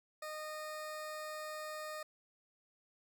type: tone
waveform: 20% pulse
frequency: 615 Hz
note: D#5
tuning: 20 cents flat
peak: -37 dBFS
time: 0.22-2.03 s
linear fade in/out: 5 ms
effects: none